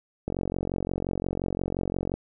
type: click train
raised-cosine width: 2 ms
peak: -15 dBFS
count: 86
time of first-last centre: 0.28-2.14 s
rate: 45.7 Hz
effects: none

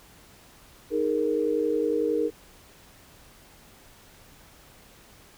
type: chord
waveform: sine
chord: D# suspended fourth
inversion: none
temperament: equal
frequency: 311.1 / 415.3 / 466.2 Hz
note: D#4 / G#4 / A#4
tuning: 0 / 0 / 0 cents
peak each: -28 / -28 / -25 dBFS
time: 0.9-2.31 s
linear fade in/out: 50 ms
effects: pink hiss -53 dBFS RMS until 5.37 s

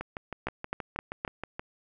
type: two click trains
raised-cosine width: 0.5 ms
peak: -20 / -15 dBFS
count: 11 / 4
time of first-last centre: 0.01-1.595 / 0.47-1.249 s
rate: 6.31 / 3.85 Hz
effects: none

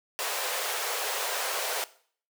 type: high-pass noise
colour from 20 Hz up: pink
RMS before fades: -31 dBFS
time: 0.19-1.84 s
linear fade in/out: 0 ms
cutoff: 440 Hz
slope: 48 dB/octave
effects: noise-tail reverb RT60 0.5 s tail -18 dB re dry

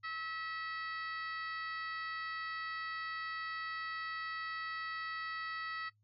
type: harmonic tone with a mistuned harmonic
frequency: 647 Hz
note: E5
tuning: 32 cents flat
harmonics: 2 / 3 / 4 / 5 / 6 / 7 / 8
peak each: -42 / -43 / -54 / -55 / -55 / -53 / -61 dBFS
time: 0.03-5.9 s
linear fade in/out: 20 ms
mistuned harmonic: 5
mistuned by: -15 cents
effects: noise-tail reverb RT60 0.1 s tail -18 dB re dry + added 105 Hz sine -70 dBFS peak until 6.03 s

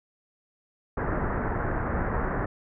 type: low-pass noise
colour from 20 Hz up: pink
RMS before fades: -28 dBFS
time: 0.97-2.46 s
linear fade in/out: 5 ms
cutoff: 1800 Hz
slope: 48 dB/octave
effects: none

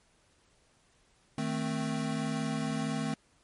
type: chord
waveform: square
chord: A diminished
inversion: second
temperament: equal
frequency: 155.56 / 220 / 261.6 Hz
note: Eb3 / A3 / C4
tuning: 0 / 0 / 0 cents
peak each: -36 / -35 / -36 dBFS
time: 1.38-3.14 s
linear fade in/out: 2 ms
effects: pink hiss -67 dBFS RMS until 3.43 s + MP3 48 kbps

